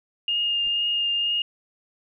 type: tone with vibrato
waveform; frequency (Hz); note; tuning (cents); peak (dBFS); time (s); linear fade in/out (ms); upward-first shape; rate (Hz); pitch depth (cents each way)
sine; 2830; F7; +22; -21; 0.28-1.42; 2; triangle; 2.1; 15
type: noise with exponential growth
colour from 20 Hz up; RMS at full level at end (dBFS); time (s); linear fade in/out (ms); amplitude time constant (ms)
brown; -41; 0.57-0.68; 1; 23
effects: none